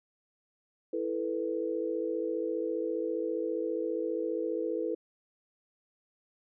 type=chord; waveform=sine; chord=E suspended fourth; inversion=none; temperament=just; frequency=329.6 / 439.5 / 494.4 Hz; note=E4 / A4 / B4; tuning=0 / -2 / +2 cents; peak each=-34 dBFS; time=0.93-4.95 s; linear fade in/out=5 ms; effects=none